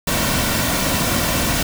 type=noise with comb filter; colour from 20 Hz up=pink; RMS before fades=-19 dBFS; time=0.07-1.63 s; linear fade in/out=5 ms; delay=2.4 ms; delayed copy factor=-0.5; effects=none